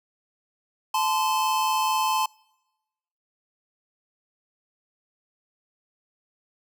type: tone pair together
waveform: square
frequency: 868.6 / 1033 Hz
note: A5 / C6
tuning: -23 / -22 cents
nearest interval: minor third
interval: 301 cents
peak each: -25 dBFS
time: 0.94-2.26 s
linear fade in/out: 5 ms
effects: noise-tail reverb RT60 1.0 s tail -26 dB re dry